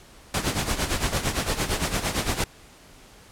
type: noise with tremolo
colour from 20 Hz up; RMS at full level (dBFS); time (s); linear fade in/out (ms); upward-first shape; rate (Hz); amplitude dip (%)
pink; -23; 0.34-2.44; 2; sine; 8.8; 70
effects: pink hiss -50 dBFS RMS until 3.31 s + low-pass 11000 Hz 12 dB/octave